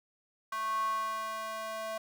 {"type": "tone with high-pass filter sweep", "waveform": "square", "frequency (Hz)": 220, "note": "A3", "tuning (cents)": 0, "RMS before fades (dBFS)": -35, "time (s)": [0.52, 1.98], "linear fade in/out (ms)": 5, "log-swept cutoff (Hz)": [1200, 780], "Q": 8.7, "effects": []}